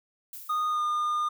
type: noise with exponential decay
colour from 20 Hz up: violet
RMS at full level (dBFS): -39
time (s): 0.33-1.02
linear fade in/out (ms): 2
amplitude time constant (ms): 150
type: tone with pitch glide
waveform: triangle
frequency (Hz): 1233 to 1214.6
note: D#6 to D#6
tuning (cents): -16 to -42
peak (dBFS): -23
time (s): 0.49-1.29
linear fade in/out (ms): 10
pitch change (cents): -26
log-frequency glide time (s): 0.69-0.82
effects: none